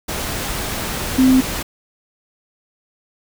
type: tone in noise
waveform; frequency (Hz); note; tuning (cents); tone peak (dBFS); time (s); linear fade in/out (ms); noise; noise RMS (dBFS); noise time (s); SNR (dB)
sine; 259.7; C4; -13; -9; 1.18-1.41; 10; pink; -24; 0.08-1.63; +12
effects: none